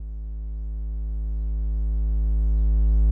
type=tone with level ramp; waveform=triangle; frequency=53 Hz; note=G#1; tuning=36 cents sharp; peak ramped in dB=-28 to -12 dBFS; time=0-3.11 s; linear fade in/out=5 ms; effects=none